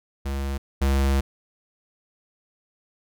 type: tone pair in turn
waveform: square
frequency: 68.6 / 68.2 Hz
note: C#2 / C#2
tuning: -17 / -28 cents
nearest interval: unison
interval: 11 cents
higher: first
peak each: -26 / -19 dBFS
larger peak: second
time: 0.25-0.58 / 0.81-1.21 s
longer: second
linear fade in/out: 10 ms
effects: none